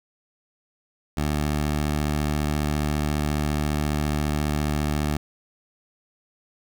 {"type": "tone", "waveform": "15% pulse", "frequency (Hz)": 74.6, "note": "D2", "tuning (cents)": 28, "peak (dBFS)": -16, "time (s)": [1.17, 5.17], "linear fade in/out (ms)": 5, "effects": []}